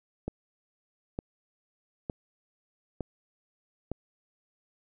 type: click train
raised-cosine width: 2 ms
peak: -19 dBFS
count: 5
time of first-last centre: 0.28-3.916 s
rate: 1.1 Hz
effects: none